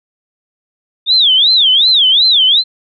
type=tone with vibrato; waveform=sine; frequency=3520 Hz; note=A7; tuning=in tune; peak=-6 dBFS; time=1.06-2.64 s; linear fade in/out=50 ms; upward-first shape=sine; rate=2.7 Hz; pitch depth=270 cents each way; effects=none